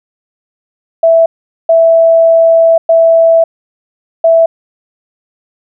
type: tone bursts at uneven times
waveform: sine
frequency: 659.3 Hz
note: E5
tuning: in tune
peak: -3 dBFS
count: 4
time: 1.03-1.26 / 1.69-2.78 / 2.89-3.44 / 4.24-4.46 s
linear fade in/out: 5 ms
effects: none